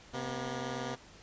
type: tone pair together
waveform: 10% pulse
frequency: 129.8 / 239.2 Hz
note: C3 / A#3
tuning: -13 / +45 cents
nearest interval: major seventh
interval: 1058 cents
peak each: -30 / -30 dBFS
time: 0.13-0.96 s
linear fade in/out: 20 ms
effects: pink hiss -55 dBFS RMS until 1.22 s + resampled to 16000 Hz